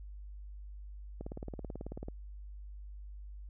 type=click train; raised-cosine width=2 ms; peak=-28 dBFS; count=17; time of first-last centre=1.21-2.084 s; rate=18.3 Hz; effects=added 50 Hz sine -44 dBFS peak until 3.49 s